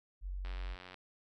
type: tone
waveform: sine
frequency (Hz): 46.49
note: F#1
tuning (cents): +9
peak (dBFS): -37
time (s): 0.21-0.77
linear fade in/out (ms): 50
type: click train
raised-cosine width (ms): 0.3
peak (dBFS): -33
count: 46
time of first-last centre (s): 0.45-0.943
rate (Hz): 91.3
effects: none